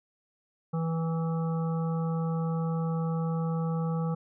harmonic tone, 163.7 Hz, E3, 12 cents flat, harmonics 1 / 3 / 5 / 7 / 8, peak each -27 / -37 / -41 / -44 / -45 dBFS, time 0.73-4.15 s, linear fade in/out 10 ms, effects none

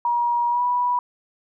sine tone with pitch glide, 954 to 979.1 Hz, A#5 to B5, +40 to -15 cents, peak -18 dBFS, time 0.05-0.99 s, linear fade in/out 2 ms, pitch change +45 cents, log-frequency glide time 0.5-0.62 s, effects none

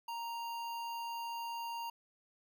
square tone with notch filter, 932.3 Hz, A#5, in tune, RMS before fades -41 dBFS, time 0.08-1.9 s, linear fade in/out 5 ms, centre 8100 Hz, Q 1.4, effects none

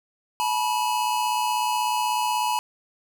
square tone pair together, 858 / 974.3 Hz, A5 / B5, -44 / -24 cents, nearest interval major second, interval 220 cents, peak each -26 / -25 dBFS, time 0.4-2.59 s, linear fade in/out 0 ms, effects none

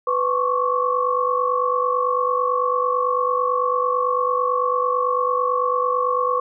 sine tone cluster, 499.2 / 1088 / 1137 Hz, B4 / C#6 / C#6, +19 / -33 / +44 cents, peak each -22 dBFS, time 0.07-6.4 s, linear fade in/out 5 ms, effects none

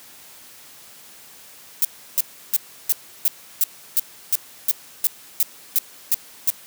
violet noise bursts, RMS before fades -17 dBFS, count 14, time 1.82-6.502 s, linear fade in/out 0 ms, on 28 ms, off 330 ms, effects white hiss -45 dBFS RMS until 6.66 s + high-pass 100 Hz 12 dB/octave

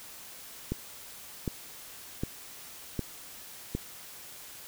click train, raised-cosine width 3 ms, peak -17 dBFS, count 5, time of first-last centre 0.72-3.75 s, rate 1.32 Hz, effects white hiss -47 dBFS RMS until 4.67 s

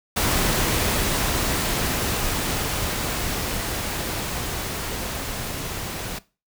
pink noise with level ramp, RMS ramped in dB -21 to -31 dBFS, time 0.16-6.19 s, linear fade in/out 10 ms, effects noise-tail reverb RT60 0.3 s tail -19 dB re dry

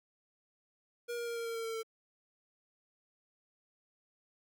square tone with pitch steps, 476.2 / 472.1 / 468 / 464 / 460 / 456 / 452.1 / 448.2 Hz, A#4 / A#4 / A#4 / A#4 / A#4 / A#4 / A4 / A4, +37 / +22 / +7 / -8 / -23 / -38 / +47 / +32 cents, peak -37 dBFS, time 1.08-1.832 s, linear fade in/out 20 ms, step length 94 ms, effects none

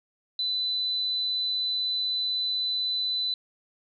sine tone, 4002 Hz, B7, 22 cents sharp, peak -25 dBFS, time 0.39-3.34 s, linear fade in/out 2 ms, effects none

